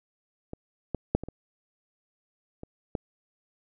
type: clicks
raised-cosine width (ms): 2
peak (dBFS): -23 / -15 / -8 / -22 / -25 / -26 / -15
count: 7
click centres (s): 0.534 / 0.947 / 1.15 / 1.236 / 1.286 / 2.634 / 2.952
effects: none